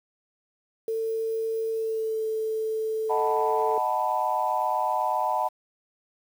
sine tone with pitch glide, 447.9 to 439.7 Hz, A4 to A4, +31 to -1 cents, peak -25 dBFS, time 0.88-3.78 s, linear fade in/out 2 ms, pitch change -32 cents, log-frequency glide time 1.7-2.24 s
sine chord, B dominant seventh, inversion first, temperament equal, 622.3 / 740 / 880 / 987.8 Hz, D#5 / F#5 / A5 / B5, 0 / 0 / 0 / 0 cents, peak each -30 / -28 / -27 / -28 dBFS, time 3.09-5.49 s, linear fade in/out 20 ms
effects tanh soft clip ceiling -11 dBFS + 8-bit

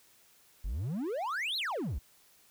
triangle exponential two-way sweep, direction up then down, 40.86 to 4347 to 48.89 Hz, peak -30 dBFS, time 0.64-1.99 s, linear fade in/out 10 ms, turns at 1.57 s, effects white hiss -63 dBFS RMS until 2.5 s

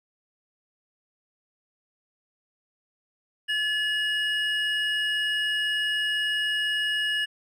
triangle tone pair together, 1716 / 2886 Hz, A6 / F#7, -44 / -44 cents, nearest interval major sixth, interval 900 cents, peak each -25 dBFS, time 3.48-7.26 s, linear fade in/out 20 ms, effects none

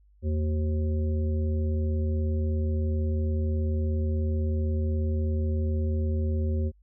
harmonic tone with a mistuned harmonic, 76 Hz, D#2, 40 cents flat, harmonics 1 / 3 / 5 / 7, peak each -24 / -34 / -37 / -41 dBFS, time 0.22-6.72 s, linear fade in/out 50 ms, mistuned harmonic 1, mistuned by +120 cents, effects added 50 Hz sine -56 dBFS peak until 6.82 s

